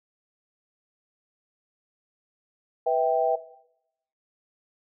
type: chord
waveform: sine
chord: E minor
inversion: second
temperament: equal with one note detuned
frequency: 493.9 / 650.9 / 784 Hz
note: B4 / E5 / G5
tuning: 0 / -22 / 0 cents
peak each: -25 dBFS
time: 2.86-3.36 s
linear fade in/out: 10 ms
effects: noise-tail reverb RT60 0.8 s tail -17 dB re dry